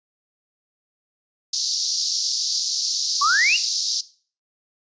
pink band-pass noise, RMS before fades -24 dBFS, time 1.53-4.01 s, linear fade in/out 5 ms, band 4400 to 6000 Hz, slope 48 dB/octave
sine exponential sweep, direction up, 1084 to 2936 Hz, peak -16 dBFS, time 3.21-3.57 s, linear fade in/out 10 ms
effects noise-tail reverb RT60 0.4 s tail -17 dB re dry + resampled to 16000 Hz

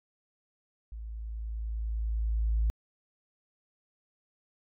sine tone with level ramp, 55 Hz, A1, in tune, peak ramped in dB -38 to -22 dBFS, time 0.92-2.7 s, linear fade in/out 0 ms, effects tanh soft clip ceiling -20 dBFS

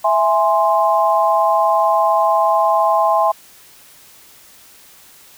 sine chord, E augmented, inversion none, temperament equal, 659.3 / 830.6 / 1046.5 Hz, E5 / G#5 / B#5, 0 / 0 / 0 cents, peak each -16 dBFS, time 0.04-3.32 s, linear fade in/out 10 ms, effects white hiss -45 dBFS RMS until 5.37 s

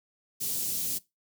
white band-stop noise, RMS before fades -31 dBFS, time 0.4-0.99 s, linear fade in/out 20 ms, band 290 to 5300 Hz, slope 12 dB/octave, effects noise-tail reverb RT60 0.2 s tail -20 dB re dry + high-pass 100 Hz 12 dB/octave

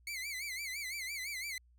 sawtooth tone with vibrato, 2168 Hz, C#7, 39 cents flat, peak -35 dBFS, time 0.07-1.58 s, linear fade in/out 2 ms, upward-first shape sine, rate 5.9 Hz, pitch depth 140 cents each way, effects added 60 Hz sine -62 dBFS peak until 1.78 s

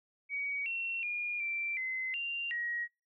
sine tone with pitch steps, 2258 / 2721 / 2426 / 2349 / 2051 / 2778 / 1897 Hz, C#7 / F7 / D#7 / D7 / C7 / F7 / A#6, +31 / -46 / -44 / 0 / -35 / -10 / +30 cents, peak -33 dBFS, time 0.29-2.88 s, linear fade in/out 50 ms, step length 370 ms, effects noise-tail reverb RT60 0.3 s tail -26 dB re dry

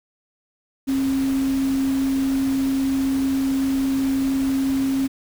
sine tone in noise, 268.9 Hz, C4, 47 cents sharp, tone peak -18 dBFS, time 0.87-5.08 s, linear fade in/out 20 ms, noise pink, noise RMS -35 dBFS, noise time 0.87-5.08 s, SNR +14 dB, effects none

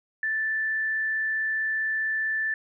sine tone with frequency modulation, 1760 Hz, A6, in tune, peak -24 dBFS, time 0.23-2.54 s, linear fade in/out 2 ms, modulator 55.4 Hz, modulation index 0.23, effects none

